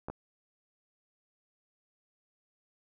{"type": "clicks", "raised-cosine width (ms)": 1, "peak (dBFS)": -24, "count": 2, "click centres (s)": [0.085, 0.1], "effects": []}